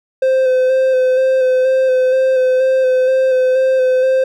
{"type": "tone with vibrato", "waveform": "triangle", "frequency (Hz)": 518, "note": "C5", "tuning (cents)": -17, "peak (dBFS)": -8, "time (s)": [0.22, 4.24], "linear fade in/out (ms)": 5, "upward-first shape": "square", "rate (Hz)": 2.1, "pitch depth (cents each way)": 18, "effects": []}